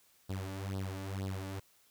sawtooth tone with flanger, 96.3 Hz, G2, 30 cents flat, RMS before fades -39 dBFS, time 0.29-1.6 s, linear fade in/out 10 ms, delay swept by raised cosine 0.21 to 3.51 ms, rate 2.1 Hz, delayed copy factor +0.95, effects white hiss -67 dBFS RMS until 1.9 s

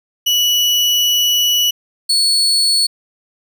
35% pulse tone pair in turn, 2945 / 4407 Hz, F#7 / C#8, -9 / -11 cents, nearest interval perfect fifth, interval 698 cents, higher second, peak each -10 dBFS, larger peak neither, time 0.26-1.71 / 2.09-2.87 s, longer first, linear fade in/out 10 ms, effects none

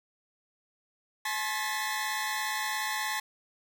sawtooth tone cluster, 853 / 1069 / 1763 / 1975 Hz, G#5 / C6 / A6 / B6, +46 / +37 / +3 / 0 cents, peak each -31 / -33 / -33 / -32 dBFS, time 1.25-3.2 s, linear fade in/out 5 ms, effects none

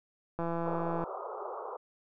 click train, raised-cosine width 1 ms, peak -21 dBFS, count 110, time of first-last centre 0.39-1.039 s, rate 168 Hz
pink band-pass noise, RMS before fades -40 dBFS, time 0.65-1.77 s, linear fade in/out 10 ms, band 380 to 1300 Hz, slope 96 dB/octave
effects none

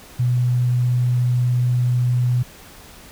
sine tone, 123.47 Hz, B2, in tune, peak -15 dBFS, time 0.19-2.43 s, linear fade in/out 10 ms, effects pink hiss -43 dBFS RMS until 3.11 s

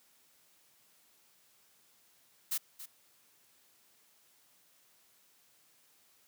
blue noise with echo, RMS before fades -33 dBFS, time 2.51-2.58 s, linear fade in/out 10 ms, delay 280 ms, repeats 1, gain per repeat -13 dB, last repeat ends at 2.86 s, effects white hiss -67 dBFS RMS until 6.27 s + high-pass 100 Hz 12 dB/octave

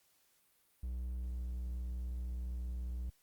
triangle tone with pitch glide, 61.74 to 61.24 Hz, B1 to B1, 0 to -14 cents, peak -35 dBFS, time 0.83-3.1 s, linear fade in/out 5 ms, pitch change -14 cents, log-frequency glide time 1.16-1.46 s, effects white hiss -72 dBFS RMS until 3.22 s + Opus 48 kbps

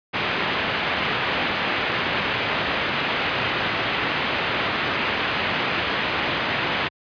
white low-pass noise, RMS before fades -24 dBFS, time 0.13-6.89 s, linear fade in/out 20 ms, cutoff 3000 Hz, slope 24 dB/octave, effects high-pass 80 Hz 12 dB/octave + resampled to 11025 Hz

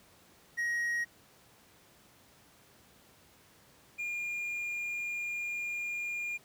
triangle tone pair in turn, 1889 / 2414 Hz, A#6 / D7, +22 / +47 cents, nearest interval major third, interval 425 cents, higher second, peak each -28 / -32 dBFS, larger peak first, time 0.57-1.05 / 3.98-6.38 s, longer second, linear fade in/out 20 ms, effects pink hiss -61 dBFS RMS until 6.44 s + high-pass 80 Hz 12 dB/octave

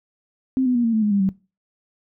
sine tone with pitch steps, 261.6 / 250.2 / 239.3 / 228.9 / 219 / 209.4 / 200.3 / 191.61 Hz, C4 / B3 / A#3 / A#3 / A3 / G#3 / G3 / G3, 0 / +23 / +46 / -31 / -8 / +15 / +38 / -39 cents, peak -16 dBFS, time 0.57-1.29 s, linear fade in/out 0 ms, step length 90 ms, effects noise-tail reverb RT60 0.3 s tail -21 dB re dry

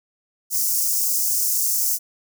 white high-pass noise, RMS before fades -21 dBFS, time 0.5-1.99 s, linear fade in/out 50 ms, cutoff 5300 Hz, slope 48 dB/octave, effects none

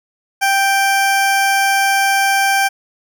20% pulse tone, 785 Hz, G5, 2 cents sharp, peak -7 dBFS, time 0.41-2.69 s, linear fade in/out 20 ms, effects none

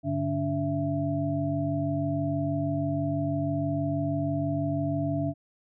sine tone cluster, 99.5 / 145.7 / 286.4 / 666 Hz, G2 / D3 / D4 / E5, +26 / -13 / -43 / +18 cents, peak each -34 / -30 / -29 / -32 dBFS, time 0.03-5.34 s, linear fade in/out 50 ms, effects none

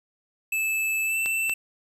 square tone with pitch glide, 2620 to 2667 Hz, E7 to E7, -11 to +20 cents, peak -24 dBFS, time 0.52-1.54 s, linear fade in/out 5 ms, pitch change +31 cents, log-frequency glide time 1.05-1.17 s
clicks, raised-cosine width 0.2 ms, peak -16 dBFS, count 2, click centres 1.26 / 1.496 s
effects 9-bit

